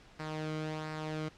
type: tone with flanger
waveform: sawtooth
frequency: 155.3 Hz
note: D#3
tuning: 3 cents flat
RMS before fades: -38 dBFS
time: 0.19-1.29 s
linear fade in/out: 10 ms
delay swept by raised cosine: 0.3 to 1.15 ms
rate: 1.4 Hz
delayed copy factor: -0.5
effects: pink hiss -58 dBFS RMS until 1.37 s + low-pass 5000 Hz 12 dB/octave